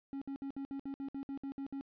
triangle tone bursts, 274.9 Hz, C#4, 14 cents flat, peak -36 dBFS, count 12, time 0.13-1.81 s, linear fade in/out 0 ms, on 85 ms, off 60 ms, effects resampled to 11025 Hz

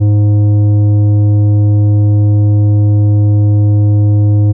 sine tone with tanh clipping, 103.83 Hz, G#2, in tune, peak -7 dBFS, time 0-4.53 s, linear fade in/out 20 ms, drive 9 dB, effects none

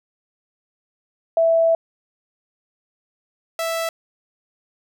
sine / sawtooth tone pair in turn, 659.3 / 659.3 Hz, E5 / E5, 0 / 0 cents, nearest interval unison, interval 0 cents, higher neither, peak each -13 / -18 dBFS, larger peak first, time 1.37-1.75 / 3.59-3.89 s, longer first, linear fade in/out 2 ms, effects none

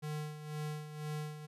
square tone with tremolo, 151.4 Hz, D#3, 47 cents flat, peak -37 dBFS, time 0.02-1.47 s, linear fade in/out 20 ms, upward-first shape sine, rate 2 Hz, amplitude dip 65%, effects resampled to 32000 Hz

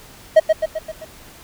triangle tone with echo, 633 Hz, D#5, 30 cents sharp, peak -3 dBFS, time 0.36-0.4 s, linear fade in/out 10 ms, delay 130 ms, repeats 5, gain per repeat -5 dB, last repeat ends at 1.05 s, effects pink hiss -43 dBFS RMS until 1.43 s

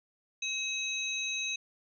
sine tone cluster, 2569 / 3881 / 6290 Hz, E7 / B7 / G8, -45 / -31 / +5 cents, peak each -34 / -36 / -39 dBFS, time 0.42-1.56 s, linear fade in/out 5 ms, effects none

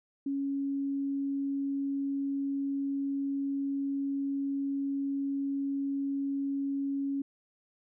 sine tone, 277.2 Hz, C#4, in tune, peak -29 dBFS, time 0.26-7.22 s, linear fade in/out 5 ms, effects none

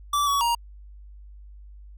square tone with pitch steps, 1161 / 1128 / 941 Hz, D6 / C#6 / A#5, -20 / +30 / +16 cents, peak -21 dBFS, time 0.13-0.55 s, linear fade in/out 5 ms, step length 140 ms, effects added 50 Hz sine -42 dBFS peak until 1.97 s

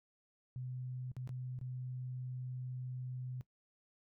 sine tone with dropouts, 126.8 Hz, B2, 46 cents sharp, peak -40 dBFS, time 0.56-3.41 s, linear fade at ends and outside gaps 0 ms, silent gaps 1.116-1.166 / 1.275-1.292 / 1.589-1.613 s, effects noise-tail reverb RT60 0.1 s tail -18 dB re dry

